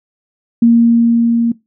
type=tone with level ramp; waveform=sine; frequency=233.1 Hz; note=A#3; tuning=in tune; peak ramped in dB=-4 to -10 dBFS; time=0.62-1.52 s; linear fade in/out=5 ms; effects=noise-tail reverb RT60 0.2 s tail -20 dB re dry